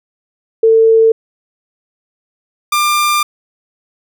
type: tone pair in turn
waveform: sine / sawtooth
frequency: 448.3 / 1194.1 Hz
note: A4 / D6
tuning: +32 / +28 cents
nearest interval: octave + perfect fourth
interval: 1696 cents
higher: second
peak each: -5 / -7 dBFS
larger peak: first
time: 0.63-1.12 / 2.72-3.23 s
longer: second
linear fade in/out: 5 ms
effects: none